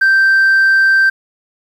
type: tone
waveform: sine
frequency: 1565 Hz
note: G6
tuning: 3 cents flat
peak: -5 dBFS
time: 0.01-1.1 s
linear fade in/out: 10 ms
effects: tanh soft clip ceiling -6 dBFS + 7-bit